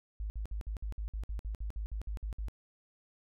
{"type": "tone bursts", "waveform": "sine", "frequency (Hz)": 52.5, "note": "G#1", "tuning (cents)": 19, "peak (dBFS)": -34, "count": 15, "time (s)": [0.2, 2.484], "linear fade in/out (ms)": 0, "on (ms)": 100, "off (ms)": 56, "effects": []}